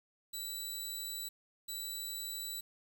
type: tone bursts at uneven times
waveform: 15% pulse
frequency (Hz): 3951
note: B7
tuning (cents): 0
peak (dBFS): -32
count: 2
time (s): 0.33-1.29 / 1.68-2.61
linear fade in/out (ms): 10
effects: 10-bit